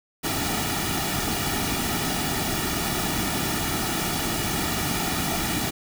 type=noise with comb filter; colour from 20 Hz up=pink; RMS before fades=-26 dBFS; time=0.23-5.71 s; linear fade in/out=20 ms; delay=1.9 ms; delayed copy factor=-0.65; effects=none